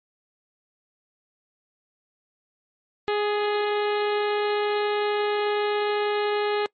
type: harmonic tone with a mistuned harmonic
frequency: 415.3 Hz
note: G#4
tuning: in tune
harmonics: 1 / 2 / 3 / 4 / 5 / 6 / 7 / 8 / 9 / 10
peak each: -23 / -29 / -33 / -35 / -37 / -39 / -40 / -41 / -42 / -43 dBFS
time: 3.08-6.66 s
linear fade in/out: 0 ms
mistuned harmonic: 4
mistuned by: +28 cents
effects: noise-tail reverb RT60 0.1 s tail -24 dB re dry + MP3 32 kbps